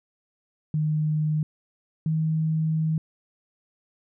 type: tone pair in turn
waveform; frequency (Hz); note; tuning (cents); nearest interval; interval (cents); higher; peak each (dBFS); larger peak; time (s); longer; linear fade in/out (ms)
sine; 153.6 / 158.28; D#3 / D#3; -22 / +30; minor second; 52; second; -21; neither; 0.74-1.43 / 2.06-2.98; second; 2
effects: none